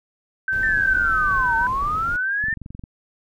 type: tone with pitch glide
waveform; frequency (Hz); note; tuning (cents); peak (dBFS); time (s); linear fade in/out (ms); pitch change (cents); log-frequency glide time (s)
sine; 1547 to 1531; G6 to G6; -23 to -41; -19; 0.48-1.67; 2; -18; 0.83-1.17
type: noise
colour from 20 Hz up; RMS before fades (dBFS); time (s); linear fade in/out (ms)
brown; -32; 0.52-2.17; 10
type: linear two-way sweep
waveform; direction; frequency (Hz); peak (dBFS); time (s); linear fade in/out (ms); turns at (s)
sine; down then up; 1814 to 896 to 1814; -20; 0.63-2.54; 2; 1.56
type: click train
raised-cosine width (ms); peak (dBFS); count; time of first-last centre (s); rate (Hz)
5; -23; 10; 2.44-2.838; 22.6
effects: none